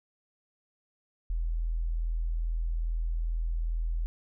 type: tone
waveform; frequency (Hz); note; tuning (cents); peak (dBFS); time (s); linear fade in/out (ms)
sine; 41.2; E1; 0; -27; 1.3-4.06; 0
effects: none